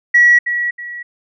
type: tone with echo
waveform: sine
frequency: 1927 Hz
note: B6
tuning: 43 cents flat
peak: -5 dBFS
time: 0.14-0.39 s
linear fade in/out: 10 ms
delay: 320 ms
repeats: 2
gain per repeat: -10 dB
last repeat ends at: 1.03 s
effects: tanh soft clip ceiling -1 dBFS